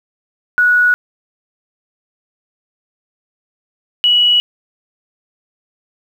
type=tone pair in turn; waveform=sine; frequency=1465 / 2930 Hz; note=F#6 / F#7; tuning=-18 / -18 cents; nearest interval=octave; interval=1200 cents; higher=second; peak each=-8 dBFS; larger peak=neither; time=0.58-0.94 / 4.04-4.4 s; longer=neither; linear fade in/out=0 ms; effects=7-bit